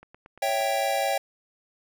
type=click train; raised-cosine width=0.5 ms; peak=-32 dBFS; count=6; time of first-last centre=0.03-0.607 s; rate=8.66 Hz
type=chord; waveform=square; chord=C# diminished; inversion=none; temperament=equal; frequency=554.4 / 659.3 / 784 Hz; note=C#5 / E5 / G5; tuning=0 / 0 / 0 cents; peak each=-29 / -30 / -27 dBFS; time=0.42-1.18 s; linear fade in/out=5 ms
effects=none